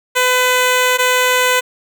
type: tone pair in turn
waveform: 10% pulse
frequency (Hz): 503 / 503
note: B4 / B4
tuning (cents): +32 / +32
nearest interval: unison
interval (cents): 0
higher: neither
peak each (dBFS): -3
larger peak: neither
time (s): 0.15-0.98 / 0.98-1.61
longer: first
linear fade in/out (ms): 20
effects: none